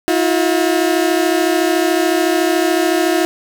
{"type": "tone pair together", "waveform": "30% pulse", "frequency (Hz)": [323.6, 357.4], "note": ["E4", "F4"], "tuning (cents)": [-32, 40], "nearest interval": "major second", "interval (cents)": 172, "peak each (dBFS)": -13, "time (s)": [0.08, 3.25], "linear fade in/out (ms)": 0, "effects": []}